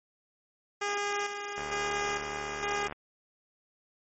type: tone with tremolo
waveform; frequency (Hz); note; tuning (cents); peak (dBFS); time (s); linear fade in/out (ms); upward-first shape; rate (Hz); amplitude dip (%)
10% pulse; 407.9; G#4; -31; -21; 0.81-2.88; 10; square; 1.1; 50
type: click train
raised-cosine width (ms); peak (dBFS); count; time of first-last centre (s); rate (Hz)
0.5; -23; 101; 1.58-2.924; 74.4
effects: low-pass 11000 Hz 12 dB/octave + MP3 32 kbps